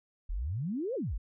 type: exponential two-way sweep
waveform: sine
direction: up then down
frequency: 36 to 565 to 36 Hz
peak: -31 dBFS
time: 0.29-1.18 s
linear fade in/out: 10 ms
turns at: 0.95 s
effects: none